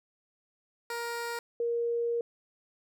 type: tone pair in turn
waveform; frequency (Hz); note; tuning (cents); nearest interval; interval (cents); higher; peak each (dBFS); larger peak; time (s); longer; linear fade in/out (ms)
15% pulse / sine; 470 / 470; A#4 / A#4; +14 / +14; unison; 0; neither; -27; neither; 0.9-1.39 / 1.6-2.21; second; 2
effects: none